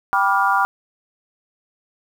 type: chord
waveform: sine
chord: G dominant seventh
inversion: none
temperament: just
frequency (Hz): 784 / 980 / 1176 / 1411.2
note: G5 / B5 / D6 / F6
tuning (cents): 0 / -14 / +2 / +18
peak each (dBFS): -20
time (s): 0.13-0.65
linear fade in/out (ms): 0
effects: 7-bit